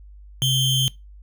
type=ring-modulated tone; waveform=square; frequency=1632 Hz; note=G#6; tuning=31 cents flat; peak=-15 dBFS; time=0.42-0.88 s; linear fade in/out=0 ms; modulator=1500 Hz; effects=noise-tail reverb RT60 0.2 s tail -21 dB re dry + added 50 Hz sine -41 dBFS peak until 1.22 s